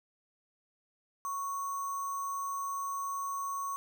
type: tone with sample-and-hold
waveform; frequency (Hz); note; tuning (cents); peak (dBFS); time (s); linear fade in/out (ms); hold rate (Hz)
sine; 1108.7; C#6; 0; -33; 1.25-3.76; 0; 7350
effects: none